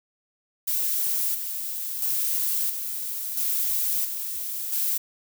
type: noise with tremolo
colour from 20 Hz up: violet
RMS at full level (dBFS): -25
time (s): 0.67-4.98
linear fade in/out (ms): 10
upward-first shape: square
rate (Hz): 0.74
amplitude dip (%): 50
effects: none